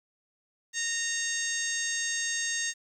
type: harmonic tone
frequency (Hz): 924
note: A#5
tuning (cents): -16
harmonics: 2 / 3 / 4 / 5 / 6 / 7 / 8 / 9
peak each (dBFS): -33 / -41 / -38 / -41 / -42 / -32 / -41 / -42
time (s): 0.73-2.74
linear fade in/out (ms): 50
effects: 10-bit